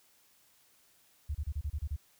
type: tone bursts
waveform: sine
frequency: 73.5 Hz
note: D2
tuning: 2 cents sharp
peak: -31 dBFS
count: 8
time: 1.29-1.964 s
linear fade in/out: 10 ms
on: 58 ms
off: 30 ms
effects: white hiss -66 dBFS RMS until 2.19 s